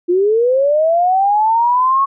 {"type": "linear sweep", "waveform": "sine", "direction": "up", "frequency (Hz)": [341.6, 1108.7], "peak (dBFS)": -10, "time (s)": [0.08, 2.06], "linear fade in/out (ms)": 20, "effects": []}